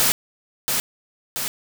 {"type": "noise with echo", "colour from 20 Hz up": "white", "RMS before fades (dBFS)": -18, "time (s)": [0, 0.12], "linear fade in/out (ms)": 0, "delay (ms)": 680, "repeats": 2, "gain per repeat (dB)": -4, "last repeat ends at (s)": 1.48, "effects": []}